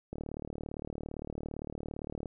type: click train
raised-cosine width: 2 ms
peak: -25 dBFS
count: 81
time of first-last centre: 0.13-2.258 s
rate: 37.6 Hz
effects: none